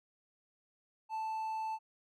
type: tone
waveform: triangle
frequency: 880 Hz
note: A5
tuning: in tune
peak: -33 dBFS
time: 1.09-1.79 s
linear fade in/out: 50 ms
effects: none